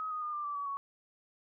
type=tone with pitch steps; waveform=sine; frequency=1268 / 1241.2 / 1214.9 / 1189.3 / 1164.1 / 1139.5 / 1115.4 Hz; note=D#6 / D#6 / D#6 / D6 / D6 / C#6 / C#6; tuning=+32 / -5 / -42 / +21 / -16 / +47 / +10 cents; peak=-34 dBFS; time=0-0.77 s; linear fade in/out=0 ms; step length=110 ms; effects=none